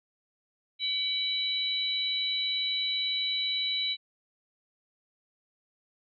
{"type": "tone cluster", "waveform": "sine", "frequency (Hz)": [2276, 3018, 3936], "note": ["C#7", "F#7", "B7"], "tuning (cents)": [45, 34, -7], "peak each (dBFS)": [-36, -36, -28], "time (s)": [0.79, 3.97], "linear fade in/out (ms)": 50, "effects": []}